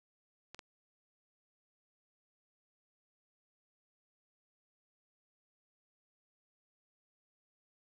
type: clicks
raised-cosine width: 0.2 ms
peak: -30 dBFS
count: 2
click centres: 0.546 / 0.592 s
effects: none